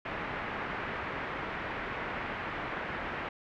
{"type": "low-pass noise", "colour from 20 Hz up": "white", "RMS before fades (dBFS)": -37, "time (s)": [0.05, 3.29], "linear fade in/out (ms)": 5, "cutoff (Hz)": 2100, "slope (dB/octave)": 24, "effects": []}